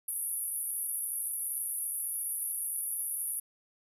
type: band-pass noise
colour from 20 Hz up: pink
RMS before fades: -35 dBFS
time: 0.08-3.4 s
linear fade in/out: 5 ms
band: 9900 to 12000 Hz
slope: 96 dB/octave
effects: none